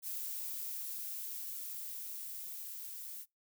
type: noise with level ramp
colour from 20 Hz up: violet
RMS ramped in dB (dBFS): -40 to -46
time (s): 0.02-3.26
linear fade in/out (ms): 50
effects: noise-tail reverb RT60 0.2 s tail -25 dB re dry